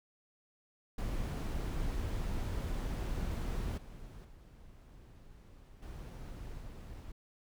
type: noise with level steps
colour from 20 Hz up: brown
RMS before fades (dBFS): -36 / -49 / -55 / -45 / -47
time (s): 0.98-7.12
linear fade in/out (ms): 5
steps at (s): 3.77 / 4.24 / 5.82 / 6.6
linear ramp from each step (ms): 10
effects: none